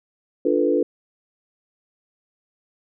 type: chord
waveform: sine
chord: B half-diminished seventh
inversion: first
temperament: equal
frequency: 293.7 / 349.2 / 440 / 493.9 Hz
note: D4 / F4 / A4 / B4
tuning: 0 / 0 / 0 / 0 cents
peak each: -22 dBFS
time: 0.45-0.83 s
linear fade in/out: 5 ms
effects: none